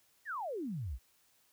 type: exponential sweep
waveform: sine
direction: down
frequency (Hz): 1950 to 51.4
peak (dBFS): -36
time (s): 0.25-0.99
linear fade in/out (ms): 50
effects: white hiss -70 dBFS RMS until 1.52 s